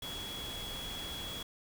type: tone in noise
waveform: sine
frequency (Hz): 3349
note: G#7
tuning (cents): +14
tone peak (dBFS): -41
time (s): 0.02-1.43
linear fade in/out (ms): 5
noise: pink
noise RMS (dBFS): -44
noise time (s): 0.02-1.43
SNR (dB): 0
effects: none